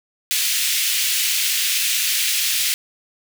pink high-pass noise, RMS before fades -20 dBFS, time 0.31-2.74 s, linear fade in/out 0 ms, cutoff 2300 Hz, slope 24 dB/octave, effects none

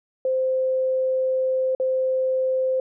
sine tone with dropouts, 520 Hz, C5, 11 cents flat, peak -19 dBFS, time 0.25-2.8 s, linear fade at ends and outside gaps 2 ms, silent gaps 1.75-1.799 s, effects none

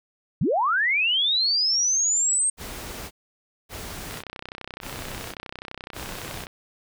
sine linear sweep, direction up, 105.6 to 8500 Hz, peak -19 dBFS, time 0.41-2.5 s, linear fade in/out 5 ms
pink noise bursts, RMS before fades -36 dBFS, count 4, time 2.57-6.47 s, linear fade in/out 50 ms, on 540 ms, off 580 ms
click train, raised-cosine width 0.3 ms, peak -19 dBFS, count 76, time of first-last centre 4.11-6.468 s, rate 31.8 Hz
effects none

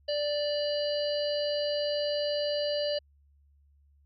harmonic tone, 587 Hz, D5, 1 cent flat, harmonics 1 / 3 / 5 / 7 / 8, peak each -28 / -45 / -38 / -40 / -37 dBFS, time 0.08-2.99 s, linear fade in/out 10 ms, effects added 71 Hz sine -60 dBFS peak until 4.05 s

